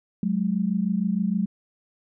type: tone pair together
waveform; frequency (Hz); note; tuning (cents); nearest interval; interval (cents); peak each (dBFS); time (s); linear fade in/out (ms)
sine; 185.31 / 211.8; F#3 / G#3; +3 / +34; major second; 231; -24; 0.23-1.46; 2
effects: none